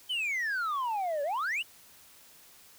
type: exponential two-way sweep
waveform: sine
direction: down then up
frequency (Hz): 3122 to 554.4 to 3040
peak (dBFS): -26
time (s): 0.09-1.63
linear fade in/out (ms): 20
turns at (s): 1.23
effects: tanh soft clip ceiling -28 dBFS + white hiss -56 dBFS RMS until 2.78 s